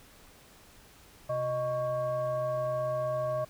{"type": "tone with frequency modulation", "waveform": "sine", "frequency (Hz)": 620, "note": "D#5", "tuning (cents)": -6, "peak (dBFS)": -28, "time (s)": [1.29, 3.45], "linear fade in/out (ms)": 10, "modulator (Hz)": 491, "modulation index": 0.7, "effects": ["pink hiss -56 dBFS RMS until 3.49 s"]}